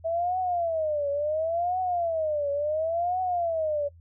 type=tone with vibrato; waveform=sine; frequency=648 Hz; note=E5; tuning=30 cents flat; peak=-24 dBFS; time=0.04-3.89 s; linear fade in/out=20 ms; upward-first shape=triangle; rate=0.71 Hz; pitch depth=250 cents each way; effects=noise-tail reverb RT60 0.1 s tail -19 dB re dry + added 84 Hz sine -49 dBFS peak until 4 s